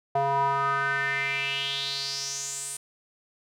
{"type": "tone with band-pass filter sweep", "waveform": "square", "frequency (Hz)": 138.59, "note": "C#3", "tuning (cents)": 0, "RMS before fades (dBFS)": -28, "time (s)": [0.15, 2.77], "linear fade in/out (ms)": 5, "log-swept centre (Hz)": [750, 9200], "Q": 5.3, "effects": []}